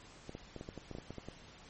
clicks, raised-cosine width 2 ms, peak -30 dBFS, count 12, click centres 0.294 / 0.351 / 0.563 / 0.611 / 0.689 / 0.777 / 0.913 / 0.951 / 0.985 / 1.106 / 1.183 / 1.286 s, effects pink hiss -56 dBFS RMS until 1.69 s + MP3 32 kbps

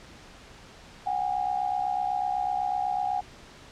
sine tone pair together, 740 / 808 Hz, F#5 / G#5, 0 / -48 cents, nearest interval major second, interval 152 cents, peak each -28 dBFS, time 1.06-3.21 s, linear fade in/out 10 ms, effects pink hiss -49 dBFS RMS until 3.71 s + low-pass 6000 Hz 12 dB/octave

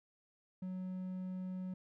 triangle tone, 185 Hz, F#3, in tune, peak -37 dBFS, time 0.62-1.74 s, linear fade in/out 5 ms, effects none

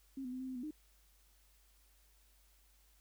sine tone with pitch steps, 268.9 / 250.5 / 256.2 / 260.7 / 258.4 / 246.1 / 305.6 Hz, C4 / B3 / C4 / C4 / C4 / B3 / D#4, +47 / +25 / -36 / -6 / -21 / -6 / -31 cents, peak -40 dBFS, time 0.17-0.709 s, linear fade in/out 5 ms, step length 77 ms, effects added 50 Hz sine -67 dBFS peak until 3 s + white hiss -71 dBFS RMS until 3 s

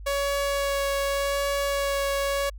sawtooth tone with vibrato, 560 Hz, C#5, 18 cents sharp, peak -20 dBFS, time 0.06-2.5 s, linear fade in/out 10 ms, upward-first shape sine, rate 0.85 Hz, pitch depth 10 cents each way, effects added 50 Hz sine -37 dBFS peak until 2.58 s

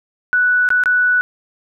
sine tone with dropouts, 1480 Hz, F#6, in tune, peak -11 dBFS, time 0.33-1.21 s, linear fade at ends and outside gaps 0 ms, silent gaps 0.689-0.704 / 0.837-0.858 s, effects none

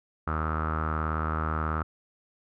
sawtooth tone with low-pass filter, 78.5 Hz, D#2, 16 cents sharp, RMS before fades -29 dBFS, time 0.27-1.83 s, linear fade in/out 5 ms, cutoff 1300 Hz, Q 9.5, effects none

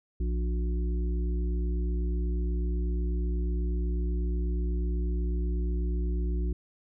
harmonic tone with a mistuned harmonic, 58.5 Hz, A#1, 7 cents sharp, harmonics 1 / 3 / 5 / 6, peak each -26 / -38 / -42 / -41 dBFS, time 0.2-6.53 s, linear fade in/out 5 ms, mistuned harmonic 6, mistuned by +47 cents, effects none

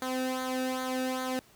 sawtooth tone with flanger, 257.5 Hz, C4, 28 cents flat, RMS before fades -32 dBFS, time 0.02-1.39 s, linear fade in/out 0 ms, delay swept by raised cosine 0.37 to 0.96 ms, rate 2.5 Hz, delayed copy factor -0.7, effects pink hiss -59 dBFS RMS until 1.55 s + high-pass 60 Hz 12 dB/octave

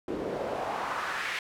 pink noise with band-pass filter sweep, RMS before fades -33 dBFS, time 0.08-1.39 s, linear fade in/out 2 ms, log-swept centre 320 to 2200 Hz, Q 2.1, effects none

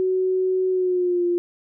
sine tone with pitch glide, 372.9 to 349.9 Hz, F#4 to F4, +14 to +3 cents, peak -18 dBFS, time 0-1.38 s, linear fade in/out 0 ms, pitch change -111 cents, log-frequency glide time 0.7-1.25 s, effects none

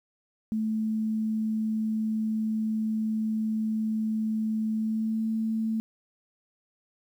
sine tone with pitch glide, 218.6 to 221.8 Hz, A3 to A3, -11 to +14 cents, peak -25 dBFS, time 0.52-5.8 s, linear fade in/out 0 ms, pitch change +25 cents, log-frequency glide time 4.73-5.26 s, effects 10-bit

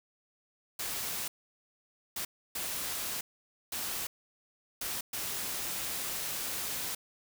white noise bursts at uneven times, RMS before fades -36 dBFS, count 6, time 0.79-1.28 / 2.16-2.25 / 2.55-3.21 / 3.72-4.07 / 4.81-5.01 / 5.13-6.95 s, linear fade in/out 5 ms, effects none

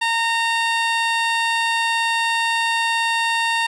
15% pulse tone with low-pass filter, 919 Hz, A#5, 25 cents flat, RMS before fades -20 dBFS, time 0.01-3.67 s, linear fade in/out 10 ms, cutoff 7100 Hz, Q 0.67, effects none

